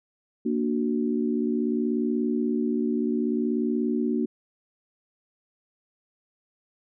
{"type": "chord", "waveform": "sine", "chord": "Bb augmented", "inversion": "none", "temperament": "equal", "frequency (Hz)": [233.1, 293.7, 370], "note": ["Bb3", "D4", "F#4"], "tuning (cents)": [0, 0, 0], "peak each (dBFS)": [-25, -28, -29], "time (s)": [0.45, 4.26], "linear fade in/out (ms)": 10, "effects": []}